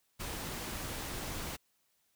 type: noise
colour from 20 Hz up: pink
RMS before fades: -40 dBFS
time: 0.19-1.57 s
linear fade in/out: 20 ms
effects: white hiss -75 dBFS RMS until 2.15 s